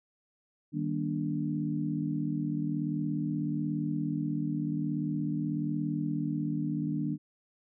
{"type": "chord", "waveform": "sine", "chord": "Eb major seventh", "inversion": "none", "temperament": "equal with one note detuned", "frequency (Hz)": [155.56, 196, 237, 293.7], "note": ["Eb3", "G3", "Bb3", "D4"], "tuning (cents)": [0, 0, 29, 0], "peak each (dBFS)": [-33, -37, -36, -33], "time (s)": [0.72, 7.18], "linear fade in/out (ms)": 50, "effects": []}